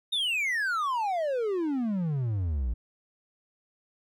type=exponential sweep; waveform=triangle; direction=down; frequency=3739 to 55 Hz; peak=-24 dBFS; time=0.12-2.74 s; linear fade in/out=10 ms; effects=none